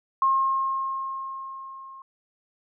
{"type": "tone with level ramp", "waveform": "sine", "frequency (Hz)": 1072, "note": "C6", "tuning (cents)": 42, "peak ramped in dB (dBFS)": [-17, -41], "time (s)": [0.22, 2.02], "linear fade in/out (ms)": 2, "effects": []}